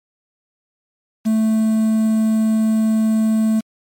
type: tone with quantisation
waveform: triangle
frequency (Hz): 220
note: A3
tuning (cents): 0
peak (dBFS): -11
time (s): 1.25-3.61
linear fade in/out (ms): 20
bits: 6
effects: MP3 64 kbps